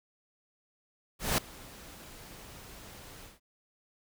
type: noise with ADSR envelope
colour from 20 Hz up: pink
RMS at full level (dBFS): -26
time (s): 1.19-3.4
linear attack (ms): 190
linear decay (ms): 4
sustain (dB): -23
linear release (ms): 170
effects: none